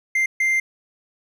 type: tone bursts at uneven times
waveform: triangle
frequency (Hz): 2093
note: C7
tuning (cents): 0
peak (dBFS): -15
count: 2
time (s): 0.15-0.26 / 0.4-0.6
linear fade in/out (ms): 5
effects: none